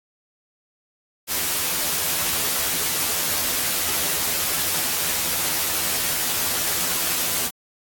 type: noise with comb filter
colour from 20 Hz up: white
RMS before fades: -23 dBFS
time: 1.27-7.51 s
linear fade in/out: 50 ms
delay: 12 ms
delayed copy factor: +0.75
effects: AAC 64 kbps